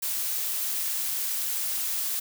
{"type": "noise", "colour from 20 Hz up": "blue", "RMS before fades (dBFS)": -29, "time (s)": [0.02, 2.2], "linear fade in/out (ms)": 10, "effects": []}